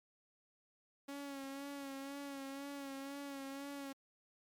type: tone with vibrato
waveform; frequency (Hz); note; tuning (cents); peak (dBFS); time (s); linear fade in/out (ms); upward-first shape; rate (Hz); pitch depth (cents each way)
sawtooth; 277.2; C#4; 0; -40; 1.08-3.93; 10; sine; 2; 37
effects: MP3 96 kbps